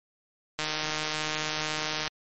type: click train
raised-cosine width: 0.2 ms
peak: -12 dBFS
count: 230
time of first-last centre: 0.59-2.077 s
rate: 154 Hz
effects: MP3 32 kbps